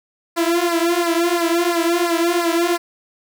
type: tone with flanger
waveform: sawtooth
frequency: 341.3 Hz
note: F4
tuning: 40 cents flat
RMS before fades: -18 dBFS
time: 0.36-2.78 s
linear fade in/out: 20 ms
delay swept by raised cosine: 0.29 to 4.89 ms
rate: 2.9 Hz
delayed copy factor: -1
effects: none